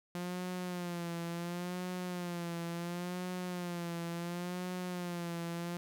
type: tone with vibrato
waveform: sawtooth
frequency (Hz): 175.4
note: F3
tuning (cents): +8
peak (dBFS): -33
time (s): 0.15-5.77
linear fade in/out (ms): 0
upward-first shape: sine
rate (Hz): 0.71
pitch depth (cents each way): 61
effects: none